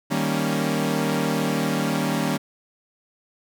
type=chord; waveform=sawtooth; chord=Eb dominant seventh; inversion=none; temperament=equal; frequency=155.56 / 196 / 233.1 / 277.2 Hz; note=Eb3 / G3 / Bb3 / Db4; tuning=0 / 0 / 0 / 0 cents; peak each=-23 dBFS; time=0.1-2.38 s; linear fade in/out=20 ms; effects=none